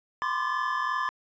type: tone cluster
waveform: triangle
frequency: 1017 / 1060 / 1184 / 1730 Hz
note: C6 / C6 / D6 / A6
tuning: -50 / +22 / +14 / -30 cents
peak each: -30 dBFS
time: 0.22-1.09 s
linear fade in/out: 0 ms
effects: resampled to 16000 Hz